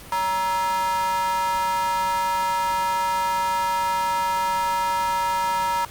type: tone with high-pass filter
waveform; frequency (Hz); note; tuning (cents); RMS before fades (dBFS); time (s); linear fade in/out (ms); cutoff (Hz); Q
square; 188.5; F#3; +32; -23; 0.12-5.85; 2; 1000; 6
effects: pink hiss -42 dBFS RMS until 5.9 s + Opus 48 kbps